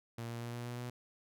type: tone with pitch steps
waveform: sawtooth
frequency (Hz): 116.54 / 117.69 / 118.85 / 120.02 / 121.21 / 122.4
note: A#2 / A#2 / A#2 / B2 / B2 / B2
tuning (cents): 0 / +17 / +34 / -49 / -32 / -15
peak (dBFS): -36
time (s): 0.18-0.9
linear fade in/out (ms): 5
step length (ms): 120
effects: none